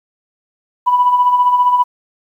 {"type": "tone with tremolo", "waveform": "sine", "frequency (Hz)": 987, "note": "B5", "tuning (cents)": -1, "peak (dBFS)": -6, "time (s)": [0.86, 1.84], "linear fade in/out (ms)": 20, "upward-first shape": "sine", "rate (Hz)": 15, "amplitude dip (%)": 55, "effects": ["tanh soft clip ceiling -2 dBFS", "8-bit"]}